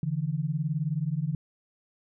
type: beating tone pair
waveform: sine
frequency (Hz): 143.7 / 162.7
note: D3 / E3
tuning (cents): -37 / -22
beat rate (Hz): 19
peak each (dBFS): -29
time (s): 0.03-1.35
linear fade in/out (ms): 2
effects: none